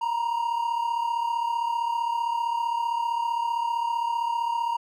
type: tone pair together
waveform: triangle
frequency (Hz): 932.3 / 967.7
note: A#5 / B5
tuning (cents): 0 / -36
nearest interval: minor second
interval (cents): 64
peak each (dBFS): -23 / -29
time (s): 0.01-4.77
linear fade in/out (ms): 10
effects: none